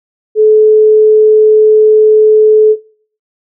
sine tone, 430.8 Hz, A4, 37 cents flat, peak -3 dBFS, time 0.35-2.76 s, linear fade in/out 50 ms, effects noise-tail reverb RT60 0.5 s tail -18 dB re dry

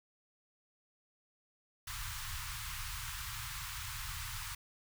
pink band-stop noise, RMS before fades -42 dBFS, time 1.87-4.55 s, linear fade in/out 5 ms, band 130 to 970 Hz, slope 48 dB/octave, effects none

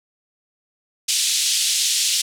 pink band-pass noise, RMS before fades -20 dBFS, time 1.08-2.22 s, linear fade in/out 10 ms, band 3200 to 9700 Hz, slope 24 dB/octave, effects none

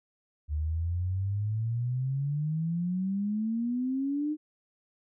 sine exponential sweep, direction up, 73.42 to 308.8 Hz, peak -27 dBFS, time 0.48-4.37 s, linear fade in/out 50 ms, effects none

